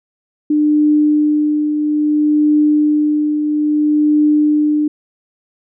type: tone with tremolo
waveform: sine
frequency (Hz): 300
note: D4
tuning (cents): +37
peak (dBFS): -8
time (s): 0.5-4.88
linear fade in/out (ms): 5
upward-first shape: triangle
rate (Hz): 0.6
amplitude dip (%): 50
effects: none